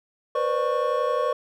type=tone cluster; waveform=triangle; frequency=485.4 / 517 / 596 / 1106 Hz; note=B4 / C5 / D5 / C#6; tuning=-30 / -21 / +25 / -4 cents; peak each=-25 dBFS; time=0.35-1.33 s; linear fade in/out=5 ms; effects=none